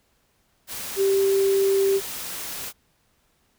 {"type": "tone in noise", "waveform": "sine", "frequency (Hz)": 391, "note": "G4", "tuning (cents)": -4, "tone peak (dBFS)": -17, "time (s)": [0.96, 2.01], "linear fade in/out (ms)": 50, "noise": "white", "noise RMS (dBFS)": -33, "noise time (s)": [0.67, 2.73], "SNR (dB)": 13, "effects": ["pink hiss -66 dBFS RMS until 3.58 s"]}